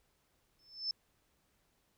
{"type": "tone with exponential growth", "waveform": "sine", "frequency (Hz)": 5274, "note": "E8", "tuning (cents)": 0, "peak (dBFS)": -30, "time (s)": [0.59, 0.91], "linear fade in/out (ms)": 2, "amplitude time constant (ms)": 68, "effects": ["pink hiss -75 dBFS RMS until 1.97 s"]}